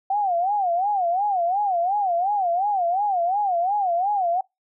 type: tone with vibrato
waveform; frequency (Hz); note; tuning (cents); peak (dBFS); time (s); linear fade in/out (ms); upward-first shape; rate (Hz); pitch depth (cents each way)
sine; 753; F#5; +30; -19; 0.1-4.41; 5; sine; 2.8; 180
effects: noise-tail reverb RT60 0.2 s tail -26 dB re dry